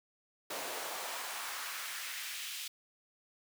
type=noise with high-pass filter sweep; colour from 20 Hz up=pink; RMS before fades=-41 dBFS; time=0.5-2.68 s; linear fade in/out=5 ms; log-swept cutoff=470 to 3000 Hz; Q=1.3; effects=none